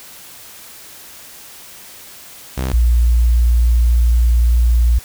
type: tone pair in turn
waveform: sawtooth / sine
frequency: 65 / 58.98 Hz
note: C2 / A#1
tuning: -11 / +21 cents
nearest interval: major second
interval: 168 cents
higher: first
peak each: -14 / -9 dBFS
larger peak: second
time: 2.57-2.73 / 2.73-4.99 s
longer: second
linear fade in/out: 10 ms
effects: white hiss -38 dBFS RMS until 5.04 s